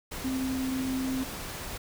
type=tone in noise; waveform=sine; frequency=261.6 Hz; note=C4; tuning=in tune; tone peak=-28 dBFS; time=0.24-1.24 s; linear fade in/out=10 ms; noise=pink; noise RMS=-38 dBFS; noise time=0.11-1.78 s; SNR=+7 dB; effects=none